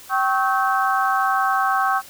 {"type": "harmonic tone with a mistuned harmonic", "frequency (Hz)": 258.1, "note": "C4", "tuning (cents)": -23, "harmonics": [3, 4, 5, 6], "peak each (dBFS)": [-21, -22, -23, -24], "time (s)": [0.09, 2.02], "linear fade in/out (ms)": 50, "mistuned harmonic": 4, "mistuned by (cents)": 110, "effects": ["white hiss -43 dBFS RMS until 2.09 s"]}